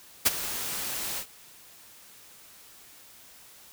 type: noise with ADSR envelope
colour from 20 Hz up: white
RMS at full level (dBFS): -18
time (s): 0.25-1.26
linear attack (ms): 17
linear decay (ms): 24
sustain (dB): -15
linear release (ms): 76
effects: white hiss -52 dBFS RMS until 3.72 s